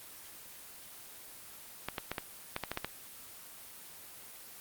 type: clicks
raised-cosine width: 0.3 ms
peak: -17 dBFS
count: 9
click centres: 1.886 / 1.982 / 2.116 / 2.182 / 2.564 / 2.637 / 2.716 / 2.774 / 2.846 s
effects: white hiss -50 dBFS RMS until 4.6 s + Opus 24 kbps